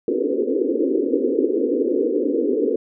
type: band-pass noise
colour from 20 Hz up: white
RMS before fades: -20 dBFS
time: 0.08-2.76 s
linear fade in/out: 2 ms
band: 250 to 500 Hz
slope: 96 dB/octave
effects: none